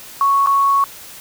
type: tone with dropouts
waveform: sine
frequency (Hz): 1109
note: C#6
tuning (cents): 0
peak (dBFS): -11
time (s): 0.21-0.84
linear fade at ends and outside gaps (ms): 1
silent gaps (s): 0.462-0.471
effects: white hiss -37 dBFS RMS until 1.2 s